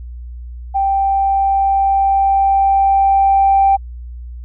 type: tone with level ramp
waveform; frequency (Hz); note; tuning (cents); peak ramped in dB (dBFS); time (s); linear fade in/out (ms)
sine; 784; G5; 0; -12 to -7; 0.74-3.77; 20
effects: tanh soft clip ceiling -3 dBFS + added 60 Hz sine -27 dBFS peak until 4.44 s